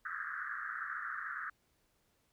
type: band-pass noise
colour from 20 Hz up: white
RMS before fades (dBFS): -41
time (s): 0.05-1.5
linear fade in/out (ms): 5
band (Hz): 1200 to 1800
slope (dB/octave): 96
effects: pink hiss -75 dBFS RMS until 2.32 s